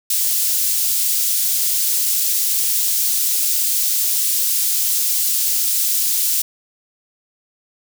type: high-pass noise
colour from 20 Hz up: white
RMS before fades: -18 dBFS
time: 0.1-6.42 s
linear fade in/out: 5 ms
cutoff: 5000 Hz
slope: 12 dB/octave
effects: none